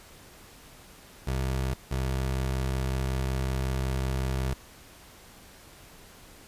25% pulse tone pair in turn, 65.41 / 65.41 Hz, C2 / C2, 0 / 0 cents, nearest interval unison, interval 0 cents, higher neither, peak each -23 dBFS, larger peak neither, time 1.27-1.74 / 1.91-4.54 s, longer second, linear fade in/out 5 ms, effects pink hiss -51 dBFS RMS until 6.47 s + resampled to 32000 Hz

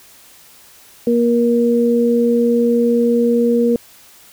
sine tone pair together, 236.7 / 473.3 Hz, A#3 / A#4, +27 / +26 cents, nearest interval octave, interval 1199 cents, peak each -14 dBFS, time 1.07-3.76 s, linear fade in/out 2 ms, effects white hiss -45 dBFS RMS until 4.32 s

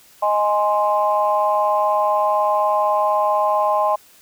sine chord, Ab major, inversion second, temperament equal, 622.3 / 830.6 / 1046.5 Hz, Eb5 / Ab5 / C6, 0 / 0 / 0 cents, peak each -19 dBFS, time 0.22-3.96 s, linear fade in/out 10 ms, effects tanh soft clip ceiling -5 dBFS + white hiss -50 dBFS RMS until 4.21 s

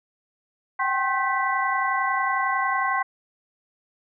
sine tone cluster, 764 / 795 / 1070 / 1540 / 1975 Hz, G5 / G5 / C6 / G6 / B6, -45 / +24 / +38 / -31 / 0 cents, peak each -29 / -31 / -24 / -29 / -28 dBFS, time 0.79-3.03 s, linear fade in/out 10 ms, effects none

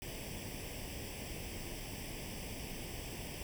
pink noise with comb filter, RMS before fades -44 dBFS, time 0.02-3.43 s, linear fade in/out 0 ms, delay 0.37 ms, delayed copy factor +0.8, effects none

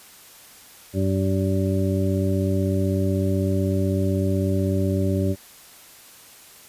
harmonic tone, 96 Hz, G2, 36 cents flat, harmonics 1 / 2 / 3 / 4 / 6, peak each -22 / -25 / -27 / -28 / -30 dBFS, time 0.93-5.36 s, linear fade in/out 50 ms, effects white hiss -47 dBFS RMS until 6.68 s + resampled to 32000 Hz

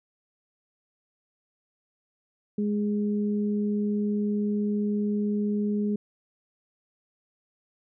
sine tone pair together, 207.7 / 413.6 Hz, G#3 / G#4, 0 / -7 cents, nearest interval octave, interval 1193 cents, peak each -24 / -32 dBFS, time 2.58-5.96 s, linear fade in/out 5 ms, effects none

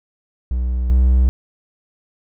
triangle tone pair in turn, 61.8 / 63.24 Hz, B1 / B1, +2 / +42 cents, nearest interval unison, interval 40 cents, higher second, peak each -15 / -8 dBFS, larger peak second, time 0.51-0.9 / 0.9-1.29 s, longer neither, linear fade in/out 0 ms, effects none

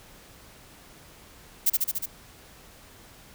violet noise with echo, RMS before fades -20 dBFS, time 1.66-1.7 s, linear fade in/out 10 ms, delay 72 ms, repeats 5, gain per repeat -2 dB, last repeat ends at 2.06 s, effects pink hiss -51 dBFS RMS until 3.34 s

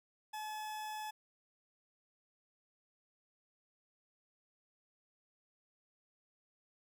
40% pulse tone, 857 Hz, A5, 46 cents flat, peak -40 dBFS, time 0.33-1.11 s, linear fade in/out 10 ms, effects none

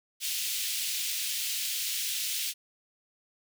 pink high-pass noise, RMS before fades -32 dBFS, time 0.2-2.54 s, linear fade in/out 50 ms, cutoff 2700 Hz, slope 24 dB/octave, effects none

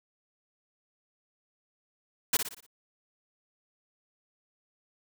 white noise with echo, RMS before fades -24 dBFS, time 2.33-2.37 s, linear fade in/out 5 ms, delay 59 ms, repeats 5, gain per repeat -7 dB, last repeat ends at 2.665 s, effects none

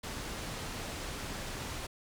pink low-pass noise, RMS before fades -40 dBFS, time 0.03-1.87 s, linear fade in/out 10 ms, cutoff 8900 Hz, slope 12 dB/octave, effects none

